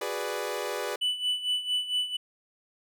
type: chord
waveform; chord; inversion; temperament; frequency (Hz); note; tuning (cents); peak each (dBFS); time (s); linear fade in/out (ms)
sawtooth; G# half-diminished seventh; third; equal; 370 / 415.3 / 493.9 / 587.3; F#4 / G#4 / B4 / D5; 0 / 0 / 0 / 0; -35 / -31 / -31 / -32; 0.01-0.96; 5
type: tone with tremolo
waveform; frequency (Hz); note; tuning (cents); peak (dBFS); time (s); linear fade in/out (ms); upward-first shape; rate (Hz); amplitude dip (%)
triangle; 2980; F#7; +12; -22; 1.01-2.17; 10; sine; 4.4; 75
effects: none